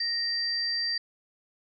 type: tone pair together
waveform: sine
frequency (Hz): 1864.7 / 4699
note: A#6 / D8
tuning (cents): 0 / 0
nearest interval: octave + major third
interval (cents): 1600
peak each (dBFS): -34 / -27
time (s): 0-0.98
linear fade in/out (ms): 5
effects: none